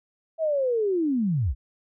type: linear sweep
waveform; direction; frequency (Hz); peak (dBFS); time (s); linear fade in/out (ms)
sine; down; 659.3 to 47.45; -21; 0.38-1.55; 50
effects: none